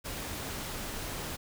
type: noise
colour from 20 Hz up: pink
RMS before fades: -38 dBFS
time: 0.04-1.37 s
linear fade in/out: 20 ms
effects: none